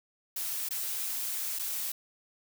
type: noise with dropouts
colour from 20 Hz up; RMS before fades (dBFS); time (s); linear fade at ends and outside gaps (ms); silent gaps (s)
blue; -34; 0.36-1.92; 5; 0.689-0.707 / 1.589-1.593
effects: none